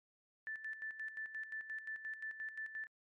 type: tone with tremolo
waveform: sine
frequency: 1760 Hz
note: A6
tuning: in tune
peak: -40 dBFS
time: 0.47-2.87 s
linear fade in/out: 0 ms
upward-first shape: square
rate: 5.7 Hz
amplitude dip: 65%
effects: MP3 48 kbps